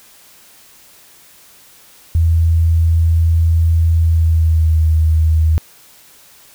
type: tone with pitch glide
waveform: sine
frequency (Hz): 82.41 to 79.42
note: E2 to D#2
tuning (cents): 0 to +36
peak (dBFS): -9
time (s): 2.15-5.58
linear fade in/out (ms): 0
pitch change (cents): -64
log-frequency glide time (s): 4-4.82
effects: white hiss -45 dBFS RMS until 6.54 s